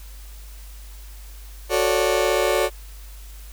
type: chord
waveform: 35% pulse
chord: D major seventh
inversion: first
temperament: just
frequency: 367.1 / 440.5 / 550.6 / 587.3 Hz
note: F#4 / A4 / C#5 / D5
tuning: -14 / +2 / -12 / 0 cents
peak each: -22 dBFS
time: 1.69-2.7 s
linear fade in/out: 50 ms
effects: added 50 Hz sine -37 dBFS peak until 3.52 s + white hiss -48 dBFS RMS until 3.52 s